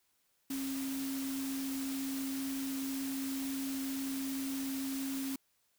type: tone in noise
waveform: sine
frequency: 269.8 Hz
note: C#4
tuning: 47 cents flat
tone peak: -35 dBFS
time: 0.5-5.36 s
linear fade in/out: 5 ms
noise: white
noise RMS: -44 dBFS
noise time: 0.5-5.36 s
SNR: +6 dB
effects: white hiss -75 dBFS RMS until 5.78 s